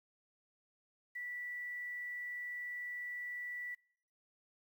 sine tone with quantisation, 1959 Hz, B6, 15 cents flat, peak -40 dBFS, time 1.15-3.75 s, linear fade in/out 10 ms, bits 11, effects noise-tail reverb RT60 0.6 s tail -23 dB re dry

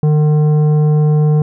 triangle tone with tanh clipping, 151.3 Hz, D#3, 48 cents flat, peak -10 dBFS, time 0.03-1.42 s, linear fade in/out 2 ms, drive 14 dB, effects none

